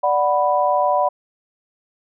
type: chord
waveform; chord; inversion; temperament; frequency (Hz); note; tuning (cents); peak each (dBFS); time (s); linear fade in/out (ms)
sine; B minor; first; equal; 587.3 / 740 / 987.8; D5 / F#5 / B5; 0 / 0 / 0; -19; 0.03-1.09; 10
effects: none